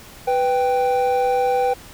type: tone pair together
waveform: triangle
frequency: 496 / 784 Hz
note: B4 / G5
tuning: +7 / 0 cents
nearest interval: minor sixth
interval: 793 cents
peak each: -17 dBFS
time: 0.27-1.74 s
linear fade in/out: 10 ms
effects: pink hiss -42 dBFS RMS until 1.93 s